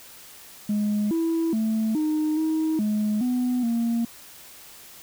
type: tone with pitch steps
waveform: sine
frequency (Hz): 208.6 / 329 / 220.1 / 307.7 / 316.1 / 211.5 / 248.8 / 232.6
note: G#3 / E4 / A3 / D#4 / D#4 / G#3 / B3 / A#3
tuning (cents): +8 / -3 / +1 / -19 / +27 / +32 / +13 / -4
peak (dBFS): -19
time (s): 0.69-4.05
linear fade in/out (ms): 5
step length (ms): 420
effects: tanh soft clip ceiling -19 dBFS + white hiss -46 dBFS RMS until 5.02 s